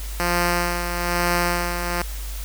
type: tone with tremolo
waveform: 5% pulse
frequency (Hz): 174.61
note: F3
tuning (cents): 0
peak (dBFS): -7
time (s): 0.2-2.02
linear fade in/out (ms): 0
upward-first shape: sine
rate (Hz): 1.1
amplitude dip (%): 55
effects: added 50 Hz sine -28 dBFS peak until 2.44 s + white hiss -38 dBFS RMS until 2.44 s

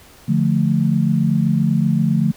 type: chord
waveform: sine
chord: D minor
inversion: none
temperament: equal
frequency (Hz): 146.83 / 174.61 / 220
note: D3 / F3 / A3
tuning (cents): 0 / 0 / 0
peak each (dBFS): -18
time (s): 0.28-2.32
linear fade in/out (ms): 10
effects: pink hiss -46 dBFS RMS until 2.36 s

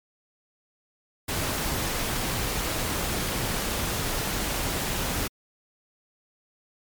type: noise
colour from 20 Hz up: pink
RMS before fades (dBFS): -28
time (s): 1.28-5.28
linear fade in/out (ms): 10
effects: MP3 96 kbps

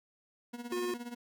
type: tone with tremolo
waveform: 40% pulse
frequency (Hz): 240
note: B3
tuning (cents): -49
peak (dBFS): -37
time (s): 0.53-1.15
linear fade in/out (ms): 10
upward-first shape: sine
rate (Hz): 17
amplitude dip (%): 75
type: tone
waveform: square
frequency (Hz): 359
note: F4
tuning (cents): +48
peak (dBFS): -33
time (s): 0.72-0.94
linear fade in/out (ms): 2
effects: none

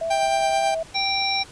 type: tone with vibrato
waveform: sine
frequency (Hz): 654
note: E5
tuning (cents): -14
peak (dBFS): -23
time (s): 0.01-0.83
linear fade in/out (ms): 5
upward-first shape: triangle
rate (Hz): 3.7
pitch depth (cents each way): 22
type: tone with tremolo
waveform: 45% pulse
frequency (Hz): 788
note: G5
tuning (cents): +9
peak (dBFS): -19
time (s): 0.1-0.75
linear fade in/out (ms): 10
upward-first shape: sine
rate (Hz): 9.2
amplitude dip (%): 30
type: harmonic tone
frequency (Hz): 784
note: G5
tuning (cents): 0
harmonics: 1 / 3 / 5 / 7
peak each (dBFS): -26 / -26 / -26 / -26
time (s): 0.94-1.44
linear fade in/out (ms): 20
effects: pink hiss -45 dBFS RMS until 1.51 s + resampled to 22050 Hz

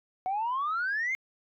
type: exponential sweep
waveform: sine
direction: up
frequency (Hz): 733 to 2167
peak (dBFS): -26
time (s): 0.26-1.15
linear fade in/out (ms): 0
effects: tanh soft clip ceiling -24 dBFS

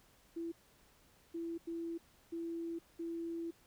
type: tone bursts at uneven times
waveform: sine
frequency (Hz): 334.3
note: E4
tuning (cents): +24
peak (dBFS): -38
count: 5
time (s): 0.36-0.52 / 1.34-1.58 / 1.67-1.98 / 2.32-2.79 / 2.99-3.51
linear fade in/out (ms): 10
effects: pink hiss -67 dBFS RMS until 3.66 s

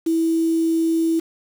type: tone with quantisation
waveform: sine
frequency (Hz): 327.3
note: E4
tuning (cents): -12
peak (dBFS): -16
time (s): 0.06-1.2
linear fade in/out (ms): 10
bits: 6
effects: none

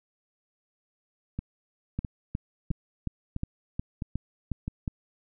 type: two click trains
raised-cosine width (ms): 5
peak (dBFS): -17 / -19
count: 9 / 6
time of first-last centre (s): 1.99-4.878 / 1.39-4.679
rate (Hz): 2.77 / 1.52
effects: none

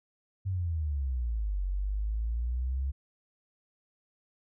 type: exponential two-way sweep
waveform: sine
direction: down then up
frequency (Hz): 98 to 46.07 to 68.6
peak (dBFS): -28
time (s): 0.45-2.92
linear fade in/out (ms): 20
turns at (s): 1.64
effects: none

